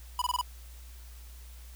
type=tone bursts; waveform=square; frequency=987.8 Hz; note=B5; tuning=in tune; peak=-27 dBFS; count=5; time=0.19-0.413 s; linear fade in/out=2 ms; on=27 ms; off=22 ms; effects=added 60 Hz sine -45 dBFS peak until 1.75 s + white hiss -56 dBFS RMS until 1.75 s